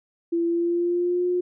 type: tone with pitch glide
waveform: sine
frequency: 338.1 to 357.8 Hz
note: E4 to F4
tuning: +44 to +42 cents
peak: -20 dBFS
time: 0.32-1.41 s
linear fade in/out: 10 ms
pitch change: +98 cents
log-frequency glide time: 0.46-1.26 s
effects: none